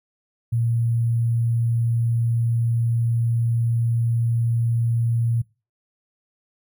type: tone with sample-and-hold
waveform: sine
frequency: 116.54 Hz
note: A#2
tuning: in tune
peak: -18 dBFS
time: 0.52-5.42 s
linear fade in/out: 10 ms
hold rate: 11025 Hz
effects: noise-tail reverb RT60 0.3 s tail -23 dB re dry